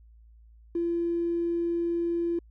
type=tone; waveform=triangle; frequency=340.6 Hz; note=F4; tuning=43 cents flat; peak=-21 dBFS; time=0.75-2.39 s; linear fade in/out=5 ms; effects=tanh soft clip ceiling -23 dBFS + added 56 Hz sine -51 dBFS peak until 2.5 s